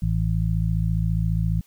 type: harmonic tone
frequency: 54.7 Hz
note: A1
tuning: 9 cents flat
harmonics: 1 / 2 / 3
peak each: -24 / -24 / -24 dBFS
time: 0.02-1.61 s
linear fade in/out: 5 ms
effects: white hiss -60 dBFS RMS until 1.66 s